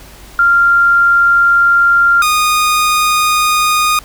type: tone pair in turn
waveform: sine / sawtooth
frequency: 1390 / 1231.8 Hz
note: F6 / D#6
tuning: -9 / -18 cents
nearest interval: major second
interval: 209 cents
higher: first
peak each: -6 dBFS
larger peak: neither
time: 0.39-2.22 / 2.22-3.99 s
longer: first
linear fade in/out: 2 ms
effects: added 50 Hz sine -37 dBFS peak until 4.04 s + pink hiss -38 dBFS RMS until 4.04 s